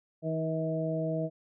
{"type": "harmonic tone with a mistuned harmonic", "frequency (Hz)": 160.3, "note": "E3", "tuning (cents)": -48, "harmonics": [1, 2, 3, 4], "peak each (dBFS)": [-32, -36, -37, -33], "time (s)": [0.22, 1.3], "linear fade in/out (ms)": 50, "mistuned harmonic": 2, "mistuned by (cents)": -17, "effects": []}